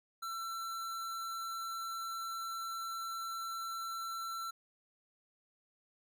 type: tone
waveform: square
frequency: 1345 Hz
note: E6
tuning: 34 cents sharp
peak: -39 dBFS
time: 0.22-4.51 s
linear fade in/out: 10 ms
effects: none